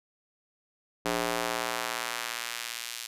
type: tone with high-pass filter sweep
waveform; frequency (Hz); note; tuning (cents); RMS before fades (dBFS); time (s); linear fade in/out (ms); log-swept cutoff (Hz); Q
square; 58.7; A#1; +13; -33; 1.05-3.07; 10; 360 to 3500; 0.74
effects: resampled to 32000 Hz